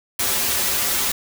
white noise with comb filter, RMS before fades -21 dBFS, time 0.19-1.12 s, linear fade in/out 5 ms, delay 6.4 ms, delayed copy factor -0.7, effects none

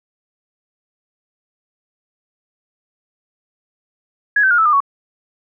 sine tone with pitch steps, 1672 / 1542.1 / 1422.3 / 1311.8 / 1209.9 / 1115.9 Hz, G#6 / G6 / F6 / E6 / D#6 / C#6, +11 / -29 / +31 / -9 / -49 / +11 cents, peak -10 dBFS, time 4.36-4.804 s, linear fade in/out 5 ms, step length 74 ms, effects none

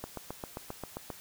click train, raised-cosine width 1 ms, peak -23 dBFS, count 9, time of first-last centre 0.04-1.102 s, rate 7.53 Hz, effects white hiss -51 dBFS RMS until 1.2 s

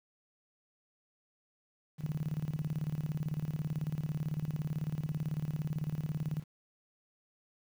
sine tone with tremolo, 152.6 Hz, D#3, 33 cents flat, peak -30 dBFS, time 1.98-6.44 s, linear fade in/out 50 ms, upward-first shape square, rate 18 Hz, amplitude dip 80%, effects 10-bit

